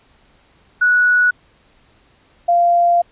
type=tone pair in turn; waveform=sine; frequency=1469 / 693.3 Hz; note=F#6 / F5; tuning=-13 / -13 cents; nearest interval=octave + minor second; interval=1300 cents; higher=first; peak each=-10 dBFS; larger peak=neither; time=0.81-1.31 / 2.48-3.02 s; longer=second; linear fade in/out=10 ms; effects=pink hiss -54 dBFS RMS until 3.11 s + resampled to 8000 Hz